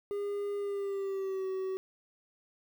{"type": "tone with pitch glide", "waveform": "triangle", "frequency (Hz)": [406.2, 379], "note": ["G#4", "F#4"], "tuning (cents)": [-38, 42], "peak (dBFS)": -30, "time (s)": [0.11, 1.77], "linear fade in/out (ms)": 0, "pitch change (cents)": -120, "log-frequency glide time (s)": [0.57, 1.47], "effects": ["10-bit"]}